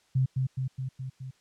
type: tone with echo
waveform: sine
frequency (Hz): 130.81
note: C3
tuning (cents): 0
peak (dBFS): -21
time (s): 0.15-0.26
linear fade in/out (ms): 10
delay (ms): 210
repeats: 5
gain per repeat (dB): -3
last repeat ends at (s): 1.31
effects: white hiss -66 dBFS RMS until 1.4 s + low-pass 7000 Hz 12 dB/octave